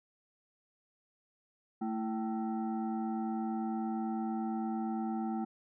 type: tone with frequency modulation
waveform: sine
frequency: 222.1 Hz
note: A3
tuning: 16 cents sharp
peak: -32 dBFS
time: 1.81-5.45 s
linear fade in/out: 10 ms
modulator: 553 Hz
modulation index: 0.94
effects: none